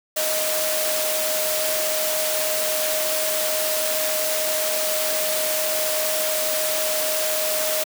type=tone in noise; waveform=sine; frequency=622.3 Hz; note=D#5; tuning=in tune; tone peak=-25 dBFS; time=0.16-7.84 s; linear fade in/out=10 ms; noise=white; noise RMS=-24 dBFS; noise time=0.16-7.84 s; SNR=-4 dB; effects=high-pass 300 Hz 12 dB/octave